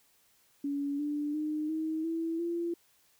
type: tone with pitch steps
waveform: sine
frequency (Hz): 283.4 / 294.1 / 305.1 / 316.6 / 328.6 / 340.9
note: C#4 / D4 / D#4 / D#4 / E4 / F4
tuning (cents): +38 / +3 / -34 / +30 / -5 / -42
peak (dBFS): -30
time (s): 0.64-2.74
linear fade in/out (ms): 5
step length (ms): 350
effects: white hiss -67 dBFS RMS until 3.19 s